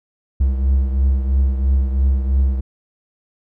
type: beating tone pair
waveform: triangle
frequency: 66.1 / 69.1 Hz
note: C2 / C#2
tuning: +18 / -5 cents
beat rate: 3 Hz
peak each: -12 / -20 dBFS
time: 0.4-2.61 s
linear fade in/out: 10 ms
effects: none